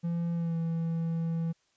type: tone with pitch glide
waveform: triangle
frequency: 169.8 to 165.25 Hz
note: F3 to E3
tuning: -48 to +5 cents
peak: -26 dBFS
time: 0.03-1.53 s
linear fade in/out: 20 ms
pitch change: -47 cents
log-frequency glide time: 0.34-0.56 s
effects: white hiss -71 dBFS RMS until 1.76 s + resampled to 16000 Hz